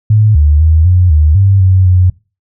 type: tone with pitch steps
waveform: sine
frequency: 107.4 / 74.3 / 79.4 / 90.1 / 76.3 / 97.9 / 93.7 / 91.1 Hz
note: A2 / D2 / D#2 / F#2 / D#2 / G2 / F#2 / F#2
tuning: -41 / +21 / +36 / -45 / -33 / -2 / +22 / -26 cents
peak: -4 dBFS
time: 0.1-2.1 s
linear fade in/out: 5 ms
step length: 250 ms
effects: noise-tail reverb RT60 0.3 s tail -22 dB re dry